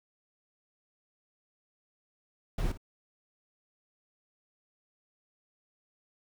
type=noise with echo; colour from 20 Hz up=brown; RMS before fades=-30 dBFS; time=2.58-2.72 s; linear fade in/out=5 ms; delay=55 ms; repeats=1; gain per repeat=-14 dB; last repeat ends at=2.775 s; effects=none